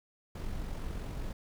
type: noise with amplitude modulation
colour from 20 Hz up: brown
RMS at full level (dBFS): -36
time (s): 0.35-1.33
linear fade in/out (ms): 5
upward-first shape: sine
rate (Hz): 45.1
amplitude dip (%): 35
effects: none